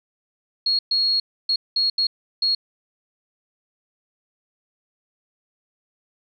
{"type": "tone bursts at uneven times", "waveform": "sine", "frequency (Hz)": 4304, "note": "C8", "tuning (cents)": 48, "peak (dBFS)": -17, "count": 6, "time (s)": [[0.66, 0.79], [0.91, 1.2], [1.49, 1.56], [1.76, 1.9], [1.98, 2.07], [2.42, 2.55]], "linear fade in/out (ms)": 5, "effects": []}